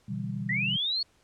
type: chord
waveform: sine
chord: E minor seventh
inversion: second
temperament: equal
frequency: 123.47 / 146.83 / 164.81 / 196 Hz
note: B2 / D3 / E3 / G3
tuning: 0 / 0 / 0 / 0 cents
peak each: -35 / -39 / -38 / -34 dBFS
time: 0.08-0.77 s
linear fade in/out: 10 ms
type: linear sweep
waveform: sine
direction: up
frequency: 1864.7 to 4435 Hz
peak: -26 dBFS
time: 0.49-1.03 s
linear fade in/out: 5 ms
effects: pink hiss -65 dBFS RMS until 1.23 s + low-pass 9000 Hz 12 dB/octave

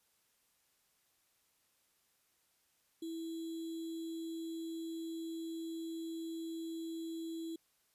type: tone with sample-and-hold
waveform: sine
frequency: 328 Hz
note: E4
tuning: 9 cents flat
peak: -39 dBFS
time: 3.02-7.56 s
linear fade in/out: 5 ms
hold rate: 3675 Hz
effects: white hiss -75 dBFS RMS until 7.94 s + resampled to 32000 Hz

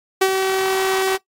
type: tone with ADSR envelope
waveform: sawtooth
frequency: 381.7 Hz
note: G4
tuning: 46 cents flat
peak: -7 dBFS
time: 0.21-1.18 s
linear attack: 9 ms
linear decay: 59 ms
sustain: -6 dB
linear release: 31 ms
effects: noise-tail reverb RT60 0.1 s tail -17 dB re dry + AAC 48 kbps

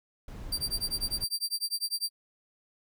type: noise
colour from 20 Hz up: brown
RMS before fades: -40 dBFS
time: 0.28-1.24 s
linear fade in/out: 2 ms
type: tone with tremolo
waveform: sawtooth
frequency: 4699 Hz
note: D8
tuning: in tune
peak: -24 dBFS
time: 0.52-2.1 s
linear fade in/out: 5 ms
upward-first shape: sine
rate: 10 Hz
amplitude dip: 100%
effects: none

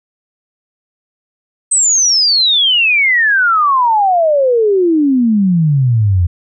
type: exponential sweep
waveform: sine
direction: down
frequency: 8330 to 83.9 Hz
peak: -8 dBFS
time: 1.71-6.27 s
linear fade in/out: 10 ms
effects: none

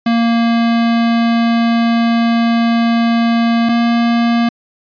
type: tone pair in turn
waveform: square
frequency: 232 / 234.2 Hz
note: A#3 / A#3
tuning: -8 / +8 cents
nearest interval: unison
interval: 16 cents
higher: second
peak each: -11 dBFS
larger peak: neither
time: 0.06-3.69 / 3.69-4.49 s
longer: first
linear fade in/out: 5 ms
effects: resampled to 11025 Hz

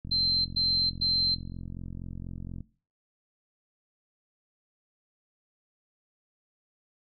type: click train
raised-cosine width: 5 ms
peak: -27 dBFS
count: 114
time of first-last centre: 0.05-2.607 s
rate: 44.2 Hz
type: tone bursts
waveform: sine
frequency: 4114 Hz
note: C8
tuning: 30 cents flat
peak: -24 dBFS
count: 3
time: 0.11-1.35 s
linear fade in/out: 10 ms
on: 340 ms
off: 110 ms
effects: noise-tail reverb RT60 0.4 s tail -20 dB re dry + AAC 64 kbps

